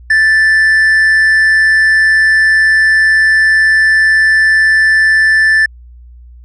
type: tone with amplitude modulation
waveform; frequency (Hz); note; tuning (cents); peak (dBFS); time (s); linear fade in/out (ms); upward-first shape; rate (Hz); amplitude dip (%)
triangle; 1760; A6; 0; -3; 0.1-5.66; 5; sine; 178; 25
effects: added 60 Hz sine -33 dBFS peak until 6.44 s + resampled to 22050 Hz